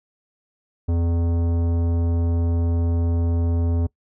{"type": "tone with tanh clipping", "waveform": "sine", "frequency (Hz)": 84.6, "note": "E2", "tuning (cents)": 45, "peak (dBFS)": -20, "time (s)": [0.88, 3.87], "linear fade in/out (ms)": 10, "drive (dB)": 15, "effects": ["noise-tail reverb RT60 0.1 s tail -22 dB re dry"]}